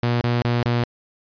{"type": "tone bursts", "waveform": "sawtooth", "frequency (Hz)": 120, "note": "B2", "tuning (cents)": -49, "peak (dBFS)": -14, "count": 4, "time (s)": [0.03, 0.837], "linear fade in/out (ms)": 0, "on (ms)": 180, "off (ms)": 29, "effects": ["resampled to 11025 Hz"]}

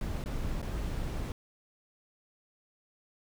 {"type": "noise with dropouts", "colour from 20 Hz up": "brown", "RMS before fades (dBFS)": -34, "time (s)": [0.01, 1.32], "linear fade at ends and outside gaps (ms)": 1, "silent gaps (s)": [[0.24, 0.259], [0.617, 0.627]], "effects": []}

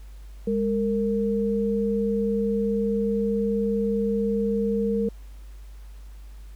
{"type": "tone pair together", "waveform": "sine", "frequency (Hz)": [204.5, 459.7], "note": ["G#3", "A#4"], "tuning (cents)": [-26, -24], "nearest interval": "octave + major second", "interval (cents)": 1402, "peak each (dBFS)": -24, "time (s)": [0.47, 5.09], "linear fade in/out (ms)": 5, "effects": ["added 50 Hz sine -39 dBFS peak until 6.55 s", "pink hiss -58 dBFS RMS until 6.55 s"]}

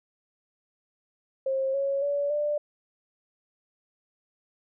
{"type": "tone with pitch steps", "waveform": "sine", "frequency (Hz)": [534, 552.5, 571.7, 591.5], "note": ["C5", "C#5", "D5", "D5"], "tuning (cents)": [35, -6, -47, 12], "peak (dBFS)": -24, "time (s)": [1.46, 2.58], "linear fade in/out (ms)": 5, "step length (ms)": 280, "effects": []}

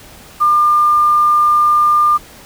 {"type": "tone with quantisation", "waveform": "sine", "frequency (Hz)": 1200, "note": "D6", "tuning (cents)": 37, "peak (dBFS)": -8, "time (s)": [0.4, 2.18], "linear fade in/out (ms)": 20, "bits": 6, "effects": ["pink hiss -39 dBFS RMS until 2.45 s"]}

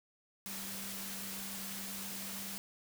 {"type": "tone in noise", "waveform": "sine", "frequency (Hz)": 195.6, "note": "G3", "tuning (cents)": -4, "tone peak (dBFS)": -48, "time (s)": [0.46, 2.58], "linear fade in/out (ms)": 0, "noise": "white", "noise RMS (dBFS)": -43, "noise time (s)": [0.46, 2.58], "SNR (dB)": -8, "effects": []}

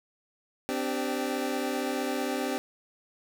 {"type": "chord", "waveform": "25% pulse", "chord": "C suspended second", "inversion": "none", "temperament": "equal with one note detuned", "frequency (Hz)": [258.3, 293.7, 392], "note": ["C4", "D4", "G4"], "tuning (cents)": [-22, 0, 0], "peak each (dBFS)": [-28, -30, -30], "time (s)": [0.69, 2.58], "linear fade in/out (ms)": 0, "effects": []}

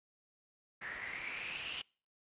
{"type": "noise with low-pass filter sweep", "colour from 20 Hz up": "white", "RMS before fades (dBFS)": -43, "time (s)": [0.81, 1.82], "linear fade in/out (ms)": 10, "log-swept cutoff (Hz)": [1800, 3000], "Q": 7, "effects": ["noise-tail reverb RT60 0.4 s tail -26 dB re dry", "resampled to 8000 Hz"]}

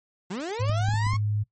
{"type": "linear sweep", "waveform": "30% pulse", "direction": "up", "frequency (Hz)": [167.4, 1108.7], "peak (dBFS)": -27, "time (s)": [0.3, 1.17], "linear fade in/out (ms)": 10}
{"type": "tone with pitch glide", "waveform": "sine", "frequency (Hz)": [105.9, 104.74], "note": ["G#2", "G#2"], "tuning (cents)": [34, 15], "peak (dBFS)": -23, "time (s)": [0.59, 1.44], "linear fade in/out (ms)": 20, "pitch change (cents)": -19, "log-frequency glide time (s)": [1.03, 1.13]}
{"type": "clicks", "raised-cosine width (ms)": 5, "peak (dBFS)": -22, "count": 5, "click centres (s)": [0.697, 0.887, 0.939, 1.067, 1.136]}
{"effects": ["noise-tail reverb RT60 0.1 s tail -18 dB re dry", "MP3 32 kbps"]}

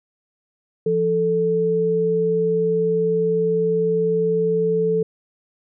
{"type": "tone pair together", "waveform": "sine", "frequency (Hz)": [172.01, 440], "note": ["F3", "A4"], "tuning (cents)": [-26, 0], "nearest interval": "octave + major third", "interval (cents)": 1626, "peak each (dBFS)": [-24, -17], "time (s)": [0.86, 5.03], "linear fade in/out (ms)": 5, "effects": []}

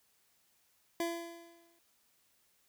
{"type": "tone with exponential decay", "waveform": "25% pulse", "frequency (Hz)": 338.2, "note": "E4", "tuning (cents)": 44, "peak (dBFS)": -27, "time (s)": [1, 1.79], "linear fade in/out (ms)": 2, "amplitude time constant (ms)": 170, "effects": ["white hiss -72 dBFS RMS until 2.68 s"]}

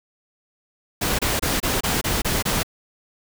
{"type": "noise bursts", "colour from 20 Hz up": "pink", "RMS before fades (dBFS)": -22, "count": 8, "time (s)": [1.01, 2.632], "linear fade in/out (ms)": 10, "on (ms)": 180, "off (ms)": 26, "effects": []}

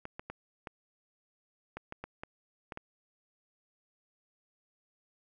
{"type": "clicks", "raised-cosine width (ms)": 0.5, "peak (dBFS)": -25, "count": 10, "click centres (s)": [0.054, 0.195, 0.3, 0.672, 1.77, 1.924, 2.04, 2.235, 2.722, 2.774], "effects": []}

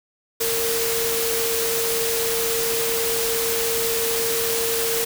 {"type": "tone in noise", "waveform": "sine", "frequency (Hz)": 458.7, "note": "A#4", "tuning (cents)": -28, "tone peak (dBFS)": -24, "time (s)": [0.4, 5.05], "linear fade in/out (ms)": 10, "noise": "white", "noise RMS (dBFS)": -24, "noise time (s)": [0.4, 5.05], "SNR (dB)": -3, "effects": []}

